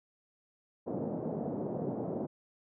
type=band-pass noise; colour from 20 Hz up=pink; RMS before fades=-36 dBFS; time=0.86-2.27 s; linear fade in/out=20 ms; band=150 to 640 Hz; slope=24 dB/octave; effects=none